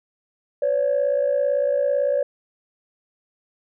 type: tone pair together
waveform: sine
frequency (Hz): 512 / 569.9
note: C5 / C#5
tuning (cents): -38 / +48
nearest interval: major second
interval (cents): 186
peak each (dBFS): -22 / -18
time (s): 0.62-2.23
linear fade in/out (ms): 5
effects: tanh soft clip ceiling -13 dBFS